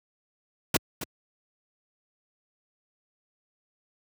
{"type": "noise with echo", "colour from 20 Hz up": "pink", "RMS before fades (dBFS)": -21, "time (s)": [0.74, 0.77], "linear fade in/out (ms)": 5, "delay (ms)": 270, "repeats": 1, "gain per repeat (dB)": -12, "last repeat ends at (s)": 1.04, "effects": ["high-pass 80 Hz 12 dB/octave"]}